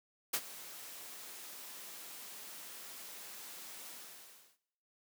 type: noise with ADSR envelope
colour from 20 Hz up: white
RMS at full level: -32 dBFS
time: 0.33-4.58 s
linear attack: 11 ms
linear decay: 56 ms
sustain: -17 dB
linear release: 700 ms
effects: noise-tail reverb RT60 0.8 s tail -19 dB re dry + high-pass 200 Hz 12 dB/octave